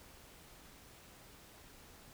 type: silence
effects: pink hiss -58 dBFS RMS until 2.13 s